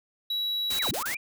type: tone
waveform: triangle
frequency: 3900 Hz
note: B7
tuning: 23 cents flat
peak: -25 dBFS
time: 0.3-0.91 s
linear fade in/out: 5 ms
type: noise bursts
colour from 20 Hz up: white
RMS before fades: -33 dBFS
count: 4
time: 0.7-1.147 s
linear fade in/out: 5 ms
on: 93 ms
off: 25 ms
type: linear two-way sweep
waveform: sine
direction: down then up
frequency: 2489 to 55 to 2489 Hz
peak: -31 dBFS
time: 0.79-1.17 s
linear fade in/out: 5 ms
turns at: 0.9 s
effects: none